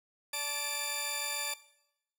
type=tone cluster; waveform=15% pulse; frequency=578 / 873 / 2361 / 3565 Hz; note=D5 / A5 / D7 / A7; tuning=-28 / -14 / +9 / +22 cents; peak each=-37 / -35 / -30 / -31 dBFS; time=0.33-1.54 s; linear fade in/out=5 ms; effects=noise-tail reverb RT60 0.8 s tail -17 dB re dry